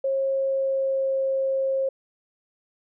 sine tone with pitch glide, 540 to 536 Hz, C#5 to C5, -45 to +42 cents, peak -21 dBFS, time 0.04-1.89 s, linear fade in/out 5 ms, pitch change -13 cents, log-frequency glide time 0.3-1.19 s, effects none

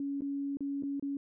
sine tone with dropouts, 280 Hz, C#4, 18 cents sharp, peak -32 dBFS, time 0-1.17 s, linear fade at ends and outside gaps 2 ms, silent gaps 0.208-0.219 / 0.571-0.606 / 0.825-0.834 / 0.997-1.025 s, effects none

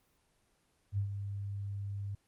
sine tone with ADSR envelope, 100 Hz, G2, 35 cents sharp, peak -28 dBFS, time 0.92-2.15 s, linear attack 58 ms, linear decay 97 ms, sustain -8 dB, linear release 4 ms, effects pink hiss -73 dBFS RMS until 2.27 s + Opus 24 kbps

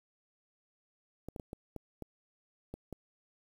clicks, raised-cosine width 2 ms, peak -28 dBFS, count 8, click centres 1.286 / 1.362 / 1.398 / 1.531 / 1.763 / 2.023 / 2.74 / 2.927 s, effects 9-bit

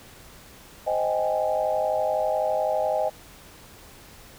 sine chord, Ab major seventh, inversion first, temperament just, 519.1 / 623 / 778.7 / 830.6 Hz, C5 / Eb5 / G5 / Ab5, -14 / +2 / -12 / 0 cents, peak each -29 / -24 / -29 / -30 dBFS, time 0.86-3.1 s, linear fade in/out 20 ms, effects pink hiss -48 dBFS RMS until 4.38 s

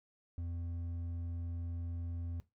sine tone with hard clipping, 85.3 Hz, F2, 40 cents flat, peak -39 dBFS, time 0.38-2.4 s, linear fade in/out 0 ms, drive 5 dB, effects noise-tail reverb RT60 0.2 s tail -17 dB re dry

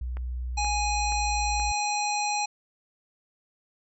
sine tone with pitch glide, 61.74 to 59.64 Hz, B1 to A#1, 0 to +40 cents, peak -29 dBFS, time 0.01-1.72 s, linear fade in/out 5 ms, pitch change -60 cents, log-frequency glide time 0.48-0.79 s
click train, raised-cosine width 0.5 ms, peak -27 dBFS, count 4, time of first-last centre 0.17-1.599 s, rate 2.1 Hz
harmonic tone, 830.6 Hz, G#5, in tune, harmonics 1 / 3 / 5 / 7 / 9, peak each -27 / -32 / -34 / -35 / -37 dBFS, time 0.57-2.46 s, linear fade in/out 10 ms
effects none

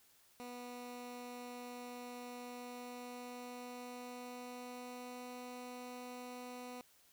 15% pulse tone with pitch glide, 245.1 to 247.9 Hz, B3 to B3, -13 to +7 cents, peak -40 dBFS, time 0.4-6.81 s, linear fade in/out 0 ms, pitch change +20 cents, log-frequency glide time 2.4-5.27 s, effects white hiss -68 dBFS RMS until 7.12 s

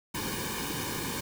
pink noise with comb filter, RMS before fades -34 dBFS, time 0.14-1.21 s, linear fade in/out 10 ms, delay 1.5 ms, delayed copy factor -0.85, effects none

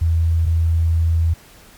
sine tone pair in turn, 82.41 / 82.41 Hz, E2 / E2, 0 / 0 cents, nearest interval unison, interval 0 cents, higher neither, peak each -13 dBFS, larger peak neither, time 0.01-0.46 / 0.46-1.34 s, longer second, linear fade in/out 10 ms, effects pink hiss -46 dBFS RMS until 1.77 s + MP3 96 kbps

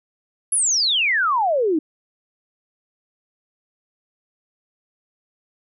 sine exponential sweep, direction down, 11080 to 294.4 Hz, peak -16 dBFS, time 0.52-1.79 s, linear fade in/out 5 ms, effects none

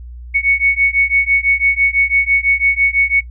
sine beating tone pair, 2217 / 2223 Hz, C#7 / C#7, 0 / +4 cents, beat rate 6 Hz, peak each -14 dBFS, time 0.34-3.21 s, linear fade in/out 20 ms, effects noise-tail reverb RT60 0.1 s tail -20 dB re dry + added 60 Hz sine -29 dBFS peak until 3.3 s

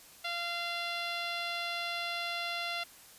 10% pulse tone with low-pass filter, 690 Hz, F5, 21 cents flat, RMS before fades -36 dBFS, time 0.24-2.84 s, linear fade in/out 10 ms, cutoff 4300 Hz, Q 1.4, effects white hiss -55 dBFS RMS until 3.18 s + resampled to 32000 Hz

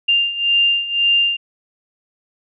sine beating tone pair, 2794 / 2795.9 Hz, F7 / F7, 0 / +1 cents, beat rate 1.9 Hz, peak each -19 / -15 dBFS, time 0.08-1.37 s, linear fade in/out 10 ms, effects none

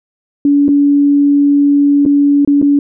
sine tone with dropouts, 285.5 Hz, D4, 49 cents flat, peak -6 dBFS, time 0.45-2.79 s, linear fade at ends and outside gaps 2 ms, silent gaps 0.682-0.688 / 2.053-2.061 / 2.449-2.475 / 2.616-2.625 s, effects none

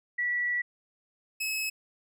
sine / sawtooth tone pair in turn, 1948 / 2578 Hz, B6 / E7, -24 / -39 cents, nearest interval perfect fourth, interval 485 cents, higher second, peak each -26 dBFS, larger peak neither, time 0.18-0.62 / 1.4-1.7 s, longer first, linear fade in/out 10 ms, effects none

